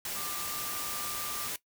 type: tone in noise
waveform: sine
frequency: 1190 Hz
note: D6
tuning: 22 cents sharp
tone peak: -41 dBFS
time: 0.16-1.48 s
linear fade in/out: 2 ms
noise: white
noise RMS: -36 dBFS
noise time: 0.05-1.56 s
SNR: -8 dB
effects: noise-tail reverb RT60 0.1 s tail -18 dB re dry